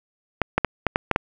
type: clicks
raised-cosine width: 0.5 ms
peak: -3 dBFS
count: 7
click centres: 0.417 / 0.58 / 0.647 / 0.867 / 0.959 / 1.113 / 1.161 s
effects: none